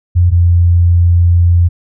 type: tone pair in turn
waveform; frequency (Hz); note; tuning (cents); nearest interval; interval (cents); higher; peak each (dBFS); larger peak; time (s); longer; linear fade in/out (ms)
sine; 88 / 86.69; F2 / F2; +14 / -12; unison; 26; first; -5; neither; 0.15-0.31 / 0.31-1.69; second; 20
effects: none